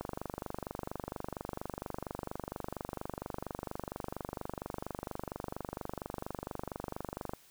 click train, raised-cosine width 1 ms, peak -23 dBFS, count 179, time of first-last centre 0.01-7.335 s, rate 24.3 Hz, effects white hiss -61 dBFS RMS until 7.5 s

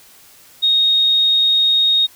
sine tone, 3729 Hz, A#7, in tune, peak -11 dBFS, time 0.62-2.07 s, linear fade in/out 20 ms, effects white hiss -46 dBFS RMS until 2.15 s

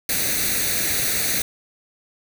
white noise with comb filter, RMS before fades -22 dBFS, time 0.09-1.42 s, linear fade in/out 2 ms, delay 0.48 ms, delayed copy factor +0.7, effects none

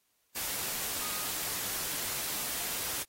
sine tone in noise, 1244.5 Hz, D#6, in tune, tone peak -46 dBFS, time 1-1.29 s, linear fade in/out 20 ms, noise white, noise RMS -35 dBFS, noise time 0.35-3.04 s, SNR -14 dB, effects white hiss -74 dBFS RMS until 3.08 s + AAC 48 kbps

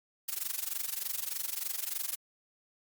blue noise with amplitude modulation, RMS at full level -32 dBFS, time 0.28-2.16 s, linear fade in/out 10 ms, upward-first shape sine, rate 23.3 Hz, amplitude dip 85%, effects Opus 48 kbps

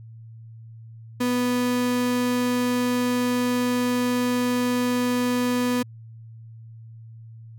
35% pulse tone, 246.8 Hz, B3, 1 cent flat, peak -19 dBFS, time 1.2-5.83 s, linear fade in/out 10 ms, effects added 113 Hz sine -40 dBFS peak until 7.58 s

